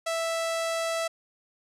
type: tone with low-pass filter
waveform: sawtooth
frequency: 659.3 Hz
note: E5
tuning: in tune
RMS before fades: -29 dBFS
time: 0.06-1.08 s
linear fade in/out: 10 ms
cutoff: 9500 Hz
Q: 1.1
effects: none